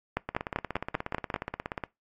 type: two click trains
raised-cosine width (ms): 0.5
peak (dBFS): -12 / -17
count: 7 / 27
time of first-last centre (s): 0.17-1.342 / 0.29-1.838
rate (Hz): 5.12 / 16.8
effects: noise-tail reverb RT60 0.2 s tail -22 dB re dry + AAC 48 kbps